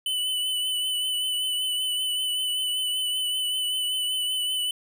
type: tone with vibrato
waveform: square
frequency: 3000 Hz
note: F#7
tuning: 23 cents sharp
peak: -25 dBFS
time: 0.06-4.71 s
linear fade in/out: 2 ms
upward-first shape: triangle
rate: 5.2 Hz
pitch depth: 31 cents each way
effects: none